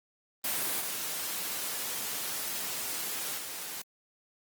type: noise with level steps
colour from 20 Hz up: white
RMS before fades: -31 / -35 / -39 dBFS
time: 0.44-3.82 s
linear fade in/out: 5 ms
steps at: 0.8 / 3.37 s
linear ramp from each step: 20 ms
effects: high-pass 150 Hz 12 dB/octave + Opus 24 kbps